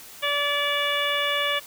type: harmonic tone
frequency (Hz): 577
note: D5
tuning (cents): -31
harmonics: 1 / 2 / 3 / 4 / 5 / 6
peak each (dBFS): -29 / -29 / -29 / -29 / -29 / -29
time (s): 0.22-1.6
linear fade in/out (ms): 20
effects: white hiss -44 dBFS RMS until 1.66 s

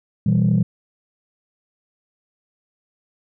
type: chord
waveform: sine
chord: E minor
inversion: second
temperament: equal with one note detuned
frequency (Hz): 121.28 / 164.81 / 196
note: B2 / E3 / G3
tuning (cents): -31 / 0 / 0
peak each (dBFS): -17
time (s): 0.26-0.63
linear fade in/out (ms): 5
effects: tanh soft clip ceiling -9 dBFS

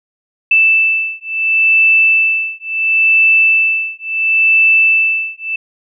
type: beating tone pair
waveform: sine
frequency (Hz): 2644 / 2644.72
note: E7 / E7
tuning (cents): +5 / +5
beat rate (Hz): 0.72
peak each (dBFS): -12 / -12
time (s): 0.51-5.56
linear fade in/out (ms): 5
effects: none

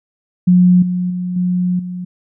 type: tone with level steps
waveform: sine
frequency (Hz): 180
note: F#3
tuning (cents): -47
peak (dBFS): -6 / -15 / -18 / -13 / -22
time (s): 0.47-2.05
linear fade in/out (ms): 10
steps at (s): 0.82 / 1.1 / 1.36 / 1.79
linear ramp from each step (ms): 5
effects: none

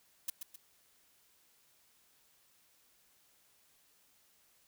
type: noise with echo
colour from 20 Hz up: blue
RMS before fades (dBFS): -35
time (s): 0.28-0.3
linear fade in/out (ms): 5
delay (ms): 130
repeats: 2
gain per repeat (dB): -7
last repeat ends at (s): 0.56
effects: white hiss -69 dBFS RMS until 4.67 s

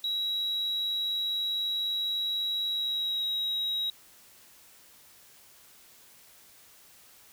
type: tone with pitch glide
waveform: sine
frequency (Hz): 3872 to 3825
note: B7 to A#7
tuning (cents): -35 to +44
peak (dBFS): -26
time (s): 0.04-3.9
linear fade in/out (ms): 2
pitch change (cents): -21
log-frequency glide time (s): 2.67-3.28
effects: tanh soft clip ceiling -25 dBFS + white hiss -56 dBFS RMS until 7.32 s

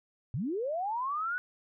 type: linear sweep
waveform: sine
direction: up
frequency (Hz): 102.3 to 1497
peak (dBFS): -30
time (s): 0.34-1.38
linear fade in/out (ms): 0
effects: none

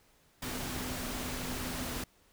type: tone in noise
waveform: sine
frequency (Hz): 252.1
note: B3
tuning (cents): +36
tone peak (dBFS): -43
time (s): 0.42-2.04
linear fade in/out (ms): 5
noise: pink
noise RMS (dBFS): -38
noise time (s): 0.42-2.04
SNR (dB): -8
effects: pink hiss -66 dBFS RMS until 2.32 s

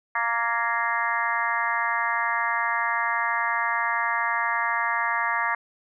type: harmonic tone with a mistuned harmonic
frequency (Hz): 232.2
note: A#3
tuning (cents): -7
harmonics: 3 / 4 / 5 / 6 / 7 / 8 / 9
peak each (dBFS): -34 / -28 / -28 / -34 / -29 / -30 / -32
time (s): 0.15-5.55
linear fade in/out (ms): 5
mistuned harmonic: 7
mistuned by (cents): +45
effects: none

